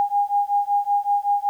sine beating tone pair, 811 / 816.3 Hz, G#5 / G#5, -41 / -30 cents, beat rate 5.3 Hz, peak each -21 dBFS, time 0-1.49 s, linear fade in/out 0 ms, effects 9-bit

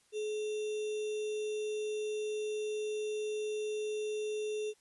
sine tone with sample-and-hold, 425.5 Hz, G#4, 42 cents sharp, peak -33 dBFS, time 0.12-4.74 s, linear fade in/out 50 ms, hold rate 3150 Hz, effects white hiss -69 dBFS RMS until 4.8 s + resampled to 24000 Hz

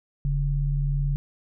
sine tone pair together, 40.81 / 140.8 Hz, E1 / C#3, -17 / +27 cents, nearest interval octave + major sixth, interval 2144 cents, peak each -24 dBFS, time 0.25-1.16 s, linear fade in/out 0 ms, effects none

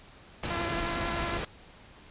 pink noise, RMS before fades -33 dBFS, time 0.43-1.45 s, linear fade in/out 5 ms
10% pulse tone with vibrato, 340 Hz, F4, 46 cents flat, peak -24 dBFS, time 0.5-1.38 s, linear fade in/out 5 ms, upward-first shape triangle, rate 11 Hz, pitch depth 23 cents each way
effects pink hiss -53 dBFS RMS until 2.1 s + resampled to 8000 Hz

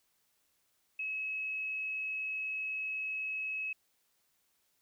sine tone, 2572 Hz, E7, 43 cents flat, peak -34 dBFS, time 0.99-3.73 s, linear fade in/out 5 ms, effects white hiss -75 dBFS RMS until 4.81 s

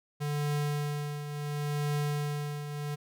square tone with tremolo, 146.83 Hz, D3, in tune, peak -28 dBFS, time 0.2-2.96 s, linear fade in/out 20 ms, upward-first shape triangle, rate 0.71 Hz, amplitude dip 65%, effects none

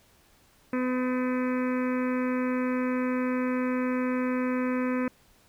harmonic tone with a mistuned harmonic, 252.7 Hz, B3, 40 cents sharp, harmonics 1 / 2 / 4 / 5 / 6 / 7 / 8 / 9 / 10, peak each -26 / -32 / -38 / -40 / -42 / -43 / -44 / -45 / -46 dBFS, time 0.73-5.08 s, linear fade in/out 2 ms, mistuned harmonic 6, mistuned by +22 cents, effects pink hiss -61 dBFS RMS until 5.48 s

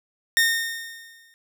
sawtooth tone with exponential decay, 1834 Hz, A#6, 29 cents flat, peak -11 dBFS, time 0.37-1.34 s, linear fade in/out 0 ms, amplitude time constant 210 ms, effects none

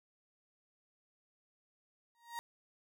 35% pulse tone with exponential growth, 939 Hz, A#5, 12 cents sharp, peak -35 dBFS, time 2.15-2.39 s, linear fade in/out 0 ms, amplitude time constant 52 ms, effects none

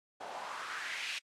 white noise with band-pass filter sweep, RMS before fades -41 dBFS, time 0.2-1.19 s, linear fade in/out 10 ms, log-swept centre 650 to 2900 Hz, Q 2.8, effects low-pass 9000 Hz 12 dB/octave + AAC 64 kbps

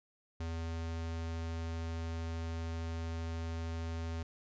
square tone, 82.41 Hz, E2, in tune, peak -37 dBFS, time 0.4-4.23 s, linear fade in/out 5 ms, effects resampled to 16000 Hz

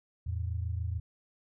sine tone pair together, 83.53 / 110.5 Hz, E2 / A2, +23 / +8 cents, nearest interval perfect fourth, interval 485 cents, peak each -32 / -36 dBFS, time 0.26-1 s, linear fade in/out 10 ms, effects none

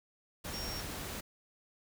sine tone in noise, 5550 Hz, F8, 12 cents flat, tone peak -41 dBFS, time 0.53-0.81 s, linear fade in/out 10 ms, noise pink, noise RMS -41 dBFS, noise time 0.44-1.21 s, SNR -3 dB, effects none

